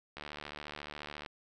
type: click train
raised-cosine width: 0.3 ms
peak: -26 dBFS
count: 82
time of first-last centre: 0.17-1.262 s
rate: 74.2 Hz
effects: none